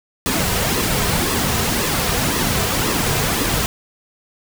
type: noise with flanger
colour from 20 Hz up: pink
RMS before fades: -19 dBFS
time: 0.26-3.66 s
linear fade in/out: 0 ms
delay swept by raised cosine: 1.3 to 3.6 ms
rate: 1.9 Hz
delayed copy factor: -0.55
effects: none